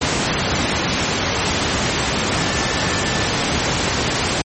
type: tone in noise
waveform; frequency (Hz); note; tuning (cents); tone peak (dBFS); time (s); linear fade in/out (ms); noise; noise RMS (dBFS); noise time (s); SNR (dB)
sine; 1760; A6; 0; -29; 2.37-3.26; 10; pink; -18; 0.01-4.42; -14
effects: high-pass 80 Hz 12 dB/octave + MP3 32 kbps